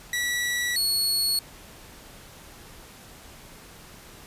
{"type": "tone pair in turn", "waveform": "sawtooth", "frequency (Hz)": [1944, 4364], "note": ["B6", "C#8"], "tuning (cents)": [-28, -28], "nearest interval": "octave + major second", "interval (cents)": 1400, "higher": "second", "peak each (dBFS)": [-21, -19], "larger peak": "second", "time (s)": [[0.13, 0.76], [0.76, 1.39]], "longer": "neither", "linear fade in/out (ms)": 2, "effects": ["pink hiss -47 dBFS RMS until 4.26 s", "resampled to 32000 Hz"]}